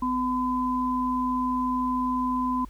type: tone pair together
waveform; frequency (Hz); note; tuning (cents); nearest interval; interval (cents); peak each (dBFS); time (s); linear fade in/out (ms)
sine; 253 / 1013; B3 / B5; +42 / +44; 2 octaves; 2402; -26; 0.02-2.65; 5
effects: added 50 Hz sine -42 dBFS peak until 2.69 s + pink hiss -58 dBFS RMS until 2.69 s